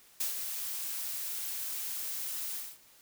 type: noise with ADSR envelope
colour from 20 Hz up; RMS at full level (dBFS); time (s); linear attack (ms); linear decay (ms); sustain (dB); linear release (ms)
blue; -31; 0.2-2.78; 6; 120; -6; 240
effects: white hiss -60 dBFS RMS until 3.01 s